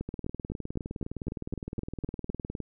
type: two click trains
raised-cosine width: 3 ms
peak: -22 / -20 dBFS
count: 50 / 10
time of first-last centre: 0.09-2.603 / 0.01-2.3 s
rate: 19.5 / 3.93 Hz
effects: none